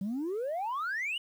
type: exponential sweep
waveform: sine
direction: up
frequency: 185 to 2990 Hz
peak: -29 dBFS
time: 0.01-1.18 s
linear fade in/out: 5 ms
effects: tanh soft clip ceiling -29 dBFS + 10-bit